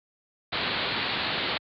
white low-pass noise, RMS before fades -29 dBFS, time 0.52-1.58 s, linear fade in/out 10 ms, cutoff 4400 Hz, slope 96 dB/octave, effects high-pass 80 Hz 12 dB/octave

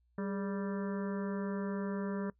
harmonic tone with a mistuned harmonic, 196 Hz, G3, in tune, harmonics 1 / 2 / 3 / 5 / 6 / 7 / 8 / 9, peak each -35 / -41 / -45 / -49 / -51 / -52 / -53 / -54 dBFS, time 0.18-2.3 s, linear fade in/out 2 ms, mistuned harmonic 2, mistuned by +77 cents, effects noise-tail reverb RT60 0.1 s tail -22 dB re dry + added 60 Hz sine -69 dBFS peak until 2.39 s

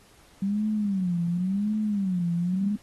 sine tone with vibrato, 191.6 Hz, G3, 39 cents flat, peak -23 dBFS, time 0.42-2.76 s, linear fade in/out 5 ms, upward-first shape sine, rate 0.92 Hz, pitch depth 200 cents each way, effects pink hiss -57 dBFS RMS until 2.82 s + AAC 32 kbps

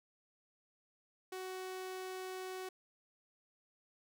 sawtooth tone, 373.2 Hz, F#4, 15 cents sharp, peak -38 dBFS, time 1.32-2.69 s, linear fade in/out 5 ms, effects none

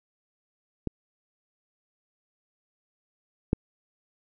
clicks, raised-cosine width 3 ms, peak -15 / -8 dBFS, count 2, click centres 0.873 / 3.531 s, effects none

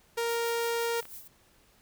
sawtooth tone, 466.2 Hz, A#4, in tune, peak -24 dBFS, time 0.17-1.01 s, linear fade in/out 10 ms
violet noise with tremolo, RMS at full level -43 dBFS, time 0.28-1.28 s, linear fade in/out 10 ms, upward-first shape sine, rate 6 Hz, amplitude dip 65%
clicks, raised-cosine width 0.3 ms, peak -31 dBFS, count 2, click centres 1.028 / 1.054 s
effects pink hiss -63 dBFS RMS until 1.81 s

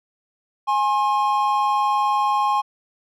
triangle tone pair together, 830.6 / 1069.9 Hz, G#5 / C6, 0 / +38 cents, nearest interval major third, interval 438 cents, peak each -18 dBFS, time 0.67-2.62 s, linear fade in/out 20 ms, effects none

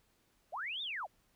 sine linear two-way sweep, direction up then down, 520 to 3729 to 520 Hz, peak -37 dBFS, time 0.52-1.07 s, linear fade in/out 20 ms, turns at 0.82 s, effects pink hiss -73 dBFS RMS until 1.35 s

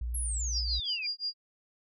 sine tone, 59.2 Hz, A#1, 27 cents sharp, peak -31 dBFS, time 0.01-0.8 s, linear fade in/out 5 ms
sine exponential sweep, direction down, 11450 to 2316 Hz, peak -33 dBFS, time 0.14-1.07 s, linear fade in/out 10 ms
sine tone with tremolo, 4821 Hz, D8, 45 cents sharp, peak -29 dBFS, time 0.52-1.34 s, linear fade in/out 50 ms, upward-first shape sine, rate 5.7 Hz, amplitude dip 100%
effects none

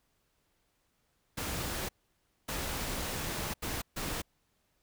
pink noise bursts at uneven times, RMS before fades -36 dBFS, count 4, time 1.37-1.89 / 2.48-3.54 / 3.62-3.82 / 3.96-4.22 s, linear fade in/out 10 ms, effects pink hiss -75 dBFS RMS until 4.82 s

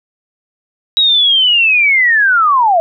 sine linear sweep, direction down, 3854 to 641 Hz, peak -7 dBFS, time 0.97-2.8 s, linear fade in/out 0 ms, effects none

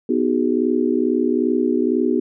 sine chord, G# minor seventh, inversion first, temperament just, 249.2 / 311.5 / 373.8 / 415.3 Hz, B3 / D#4 / F#4 / G#4, +16 / +2 / +18 / 0 cents, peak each -20 / -21 / -21 / -24 dBFS, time 0.09-2.2 s, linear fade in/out 5 ms, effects none

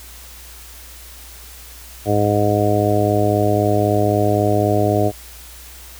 harmonic tone, 103.83 Hz, G#2, in tune, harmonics 1 / 2 / 3 / 4 / 5 / 6 / 7, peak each -19 / -25 / -21 / -21 / -25 / -20 / -22 dBFS, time 2.05-5.12 s, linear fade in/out 50 ms, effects added 60 Hz sine -40 dBFS peak until 5.99 s + white hiss -40 dBFS RMS until 5.99 s

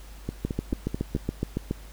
two click trains, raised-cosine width 3 ms, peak -16 / -13 dBFS, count 5 / 10, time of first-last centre 0.29-1.163 / 0.45-1.711 s, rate 4.58 / 7.14 Hz, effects added 50 Hz sine -42 dBFS peak until 1.92 s + pink hiss -51 dBFS RMS until 1.92 s

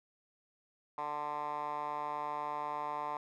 10% pulse tone with band-pass filter, 148.2 Hz, D3, 16 cents sharp, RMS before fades -38 dBFS, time 0.98-3.17 s, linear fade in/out 2 ms, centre 1000 Hz, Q 4.6, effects none

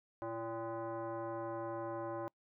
sine tone with frequency modulation, 116.5 Hz, A#2, 1 cent flat, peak -38 dBFS, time 0.22-2.28 s, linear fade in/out 0 ms, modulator 456 Hz, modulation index 2, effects noise-tail reverb RT60 0.1 s tail -26 dB re dry

